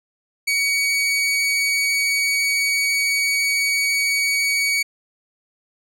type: tone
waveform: sawtooth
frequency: 2253 Hz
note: C#7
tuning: 28 cents sharp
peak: -14 dBFS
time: 0.47-4.83 s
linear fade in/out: 10 ms
effects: low-pass 11000 Hz 12 dB/octave